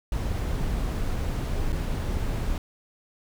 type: noise with dropouts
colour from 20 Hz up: brown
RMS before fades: -27 dBFS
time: 0.12-2.58 s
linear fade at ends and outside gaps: 2 ms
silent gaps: 1.722-1.727 s
effects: none

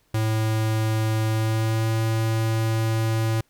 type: tone with pitch glide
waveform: square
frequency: 110 to 111.86 Hz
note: A2 to A2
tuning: 0 to +29 cents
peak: -21 dBFS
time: 0.14-3.41 s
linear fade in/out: 5 ms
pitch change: +29 cents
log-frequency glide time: 1.28-1.91 s
effects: pink hiss -65 dBFS RMS until 3.49 s

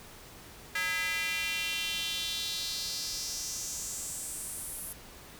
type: tone with high-pass filter sweep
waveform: square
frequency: 183 Hz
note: F#3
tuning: 19 cents flat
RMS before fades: -35 dBFS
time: 0.75-4.93 s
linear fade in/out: 5 ms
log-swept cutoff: 1800 to 11000 Hz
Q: 3.3
effects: pink hiss -50 dBFS RMS until 5.39 s

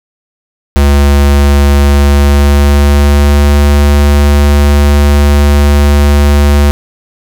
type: tone with pitch glide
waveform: square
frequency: 71 to 72.16 Hz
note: C#2 to D2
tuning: +42 to -30 cents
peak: -4 dBFS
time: 0.76-6.71 s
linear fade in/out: 0 ms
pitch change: +28 cents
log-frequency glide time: 1.99-3.53 s
effects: none

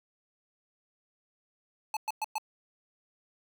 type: tone bursts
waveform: square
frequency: 865 Hz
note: A5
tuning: 30 cents flat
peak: -30 dBFS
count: 4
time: 1.94-2.382 s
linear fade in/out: 2 ms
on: 28 ms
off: 110 ms
effects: none

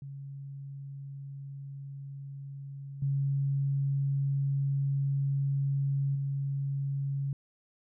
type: tone with level steps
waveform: sine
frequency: 138.59 Hz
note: C#3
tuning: in tune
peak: -39 / -26 / -29 dBFS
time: 0.02-7.33 s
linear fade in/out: 2 ms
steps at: 3.02 / 6.15 s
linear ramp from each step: 5 ms
effects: none

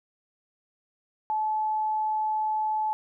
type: tone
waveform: sine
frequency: 863 Hz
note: A5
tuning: 34 cents flat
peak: -24 dBFS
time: 1.3-2.93 s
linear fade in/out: 0 ms
effects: none

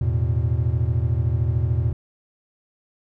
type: chord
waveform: triangle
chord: E suspended fourth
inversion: none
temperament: equal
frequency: 82.41 / 110 / 123.47 Hz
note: E2 / A2 / B2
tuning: 0 / 0 / 0 cents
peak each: -21 dBFS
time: 0.01-1.93 s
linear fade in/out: 5 ms
effects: none

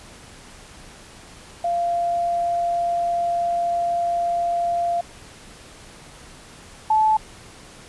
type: tone pair in turn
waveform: sine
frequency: 691 / 868.3 Hz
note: F5 / A5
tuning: -19 / -23 cents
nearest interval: major third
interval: 396 cents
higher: second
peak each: -19 / -14 dBFS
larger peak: second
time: 1.64-5.01 / 6.9-7.17 s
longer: first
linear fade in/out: 5 ms
effects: pink hiss -44 dBFS RMS until 7.88 s + resampled to 24000 Hz

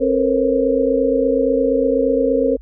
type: tone cluster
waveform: sine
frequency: 267.2 / 454.3 / 482.8 / 538 Hz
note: C4 / A#4 / B4 / C5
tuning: +36 / -45 / -39 / +48 cents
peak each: -19 dBFS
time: 0-2.57 s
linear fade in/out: 20 ms
effects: added 52 Hz sine -36 dBFS peak until 2.61 s

